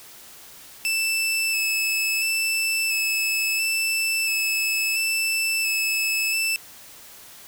sawtooth tone with vibrato, 2629 Hz, E7, 5 cents flat, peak -18 dBFS, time 0.85-6.56 s, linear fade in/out 0 ms, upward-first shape square, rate 0.73 Hz, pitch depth 15 cents each way, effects white hiss -45 dBFS RMS until 7.47 s

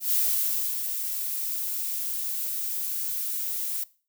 violet noise with ADSR envelope, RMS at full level -23 dBFS, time 0-3.84 s, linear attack 120 ms, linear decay 660 ms, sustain -7 dB, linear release 8 ms, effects noise-tail reverb RT60 0.4 s tail -21 dB re dry

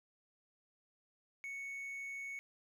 triangle tone, 2217 Hz, C#7, in tune, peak -40 dBFS, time 1.44-2.39 s, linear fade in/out 0 ms, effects none

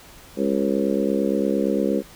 harmonic tone with a mistuned harmonic, 68.7 Hz, C#2, 15 cents flat, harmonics 3 / 4 / 5 / 6 / 7 / 8, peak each -24 / -25 / -26 / -27 / -27 / -28 dBFS, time 0.36-2.03 s, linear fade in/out 50 ms, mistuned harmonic 8, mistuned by -17 cents, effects pink hiss -46 dBFS RMS until 2.15 s

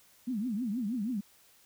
sine tone with vibrato, 226.8 Hz, A#3, 47 cents flat, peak -30 dBFS, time 0.27-1.21 s, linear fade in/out 10 ms, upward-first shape triangle, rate 6.3 Hz, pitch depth 290 cents each way, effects white hiss -62 dBFS RMS until 1.65 s

